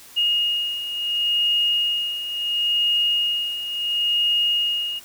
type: beating tone pair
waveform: sine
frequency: 2858 / 2858.72 Hz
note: F7 / F7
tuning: +39 / +40 cents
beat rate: 0.72 Hz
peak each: -26 / -20 dBFS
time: 0.16-5 s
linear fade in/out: 20 ms
effects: white hiss -45 dBFS RMS until 5.04 s